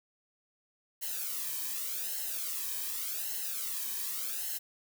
blue noise with flanger, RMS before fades -36 dBFS, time 1.01-4.59 s, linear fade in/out 20 ms, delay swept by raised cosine 0.84 to 1.46 ms, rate 0.86 Hz, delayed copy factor -0.8, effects none

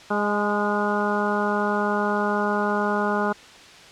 harmonic tone with a mistuned harmonic, 206.2 Hz, G#3, 12 cents flat, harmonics 1 / 2 / 3 / 4 / 5 / 6 / 7, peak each -26 / -27 / -29 / -28 / -30 / -30 / -29 dBFS, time 0.1-3.33 s, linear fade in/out 10 ms, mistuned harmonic 4, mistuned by +21 cents, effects white hiss -45 dBFS RMS until 3.91 s + low-pass 5000 Hz 12 dB/octave

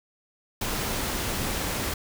pink noise, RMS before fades -29 dBFS, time 0.61-1.94 s, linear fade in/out 5 ms, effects none

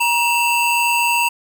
square tone pair together, 946.8 / 2678 Hz, A#5 / E7, +27 / +27 cents, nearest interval octave + tritone, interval 1800 cents, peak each -18 dBFS, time 0-1.29 s, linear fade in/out 10 ms, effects none

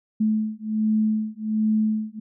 sine beating tone pair, 215.8 / 217.1 Hz, A3 / A3, -33 / -23 cents, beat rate 1.3 Hz, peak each -23 dBFS, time 0.2-2.2 s, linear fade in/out 10 ms, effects none

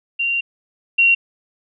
sine tone pair in turn, 2766 / 2748 Hz, F7 / F7, -17 / -29 cents, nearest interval unison, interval 12 cents, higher first, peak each -17 / -10 dBFS, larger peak second, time 0.19-0.41 / 0.98-1.15 s, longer first, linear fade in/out 10 ms, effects none

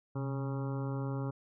harmonic tone with a mistuned harmonic, 137.3 Hz, C#3, 16 cents flat, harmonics 1 / 2 / 3 / 4 / 6 / 7 / 8 / 9 / 10, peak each -34 / -40 / -44 / -46 / -50 / -51 / -52 / -53 / -54 dBFS, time 0.15-1.31 s, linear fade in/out 10 ms, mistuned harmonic 1, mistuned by -69 cents, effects none

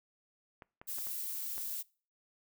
clicks, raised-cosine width 0.5 ms, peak -34 dBFS, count 5, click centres 0.622 / 0.815 / 0.985 / 1.07 / 1.58 s
violet noise, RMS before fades -39 dBFS, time 0.87-1.83 s, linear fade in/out 20 ms
effects noise-tail reverb RT60 0.4 s tail -24 dB re dry

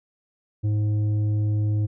triangle tone with tanh clipping, 105.4 Hz, G#2, 26 cents sharp, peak -21 dBFS, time 0.63-1.87 s, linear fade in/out 20 ms, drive 11 dB, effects none

